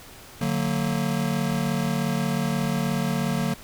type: chord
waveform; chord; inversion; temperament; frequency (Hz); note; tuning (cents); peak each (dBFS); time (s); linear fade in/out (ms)
square; D augmented; none; just; 146.83 / 183.54 / 229.4; D3 / F#3 / A#3; 0 / -14 / -28; -28; 0.41-3.54; 5
effects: pink hiss -45 dBFS RMS until 3.63 s